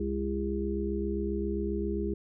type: harmonic tone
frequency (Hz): 67.5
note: C#2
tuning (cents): -45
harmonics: 1 / 3 / 5 / 6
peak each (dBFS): -34 / -34 / -34 / -34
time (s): 0-2.14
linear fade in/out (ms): 5
effects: none